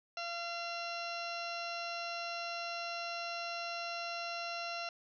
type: harmonic tone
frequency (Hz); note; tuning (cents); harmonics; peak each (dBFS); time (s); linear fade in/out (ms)
685; F5; -34; 1 / 2 / 3 / 4 / 5 / 6 / 7 / 8 / 9; -42 / -44 / -52 / -43 / -57 / -47 / -57 / -49 / -58; 0.17-4.89; 2
effects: none